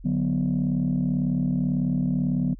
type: chord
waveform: sine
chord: B minor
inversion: first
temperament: equal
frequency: 146.83 / 185 / 246.9 Hz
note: D3 / F#3 / B3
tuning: 0 / 0 / 0 cents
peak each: -25 / -24 / -24 dBFS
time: 0.04-2.55 s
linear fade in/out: 20 ms
effects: tanh soft clip ceiling -16 dBFS + added 41 Hz sine -40 dBFS peak until 2.59 s